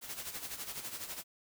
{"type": "noise with tremolo", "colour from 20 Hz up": "white", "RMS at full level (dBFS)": -40, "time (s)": [0.01, 1.24], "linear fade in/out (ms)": 50, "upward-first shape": "sine", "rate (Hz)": 12, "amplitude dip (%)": 65, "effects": []}